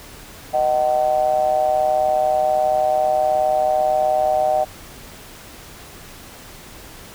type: ring-modulated tone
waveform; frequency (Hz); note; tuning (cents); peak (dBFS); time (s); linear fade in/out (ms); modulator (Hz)
triangle; 69.3; C#2; 0; -10; 0.53-4.65; 20; 688
effects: pink hiss -40 dBFS RMS until 7.14 s